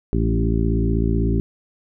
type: harmonic tone with a mistuned harmonic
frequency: 56 Hz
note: A1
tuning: 31 cents sharp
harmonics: 1 / 2 / 3 / 4 / 5 / 6 / 7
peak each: -20 / -23 / -25 / -26 / -27 / -28 / -28 dBFS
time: 0.13-1.4 s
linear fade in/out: 0 ms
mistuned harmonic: 4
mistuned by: -17 cents
effects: none